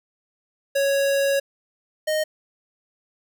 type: tone pair in turn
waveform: square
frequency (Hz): 554.4 / 619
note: C#5 / D#5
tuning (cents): 0 / -9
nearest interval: major second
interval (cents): 191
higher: second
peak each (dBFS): -19 / -21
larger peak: first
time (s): 0.75-1.4 / 2.07-2.24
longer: first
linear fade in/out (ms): 10
effects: none